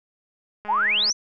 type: click train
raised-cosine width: 0.5 ms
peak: -24 dBFS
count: 95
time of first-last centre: 0.65-1.1 s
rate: 209 Hz
type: exponential sweep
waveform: sine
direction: up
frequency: 774 to 6270 Hz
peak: -18 dBFS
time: 0.68-1.13 s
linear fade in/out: 20 ms
effects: none